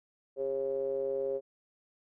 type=ring-modulated tone; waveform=triangle; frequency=69 Hz; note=C#2; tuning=7 cents flat; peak=-25 dBFS; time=0.36-1.41 s; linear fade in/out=50 ms; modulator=473 Hz; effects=none